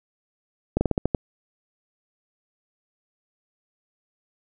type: slowing click train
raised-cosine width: 2 ms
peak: -7 dBFS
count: 7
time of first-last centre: 0.77-1.148 s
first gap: 40 ms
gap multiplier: 1.18
effects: none